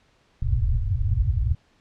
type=low-pass noise; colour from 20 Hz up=white; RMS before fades=-22 dBFS; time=0.42-1.55 s; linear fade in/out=5 ms; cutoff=120 Hz; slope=96 dB/octave; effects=pink hiss -62 dBFS RMS until 1.8 s + low-pass 5000 Hz 12 dB/octave